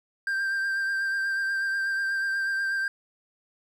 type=tone with vibrato; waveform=triangle; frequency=1580 Hz; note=G6; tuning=13 cents sharp; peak=-23 dBFS; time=0.27-2.88 s; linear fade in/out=2 ms; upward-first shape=triangle; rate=8.2 Hz; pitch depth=27 cents each way; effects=none